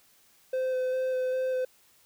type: tone with vibrato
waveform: triangle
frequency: 514 Hz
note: C5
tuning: 31 cents flat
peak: -24 dBFS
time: 0.53-1.65 s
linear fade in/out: 5 ms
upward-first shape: square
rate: 2.5 Hz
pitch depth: 10 cents each way
effects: white hiss -62 dBFS RMS until 2.05 s